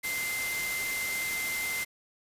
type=tone in noise; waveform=sine; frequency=2080 Hz; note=C7; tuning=11 cents flat; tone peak=-31 dBFS; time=0.03-1.85 s; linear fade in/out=20 ms; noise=white; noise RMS=-35 dBFS; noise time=0.03-1.85 s; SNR=+1 dB; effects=resampled to 32000 Hz